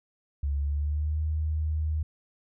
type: tone with pitch glide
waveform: sine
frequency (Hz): 70.7 to 77.55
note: C#2 to D#2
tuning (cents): +35 to -5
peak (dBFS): -25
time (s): 0.43-2.03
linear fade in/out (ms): 5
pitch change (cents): +160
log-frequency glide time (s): 0.58-1.21
effects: none